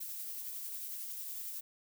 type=noise with tremolo; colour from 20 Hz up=violet; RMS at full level=-41 dBFS; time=0-1.61 s; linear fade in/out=10 ms; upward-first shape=triangle; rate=11 Hz; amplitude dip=30%; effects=none